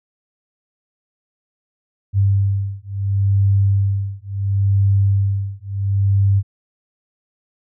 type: beating tone pair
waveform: sine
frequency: 98.5 / 99.22 Hz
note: G2 / G2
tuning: +9 / +21 cents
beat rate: 0.72 Hz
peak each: -17 dBFS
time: 2.13-6.43 s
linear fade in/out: 50 ms
effects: none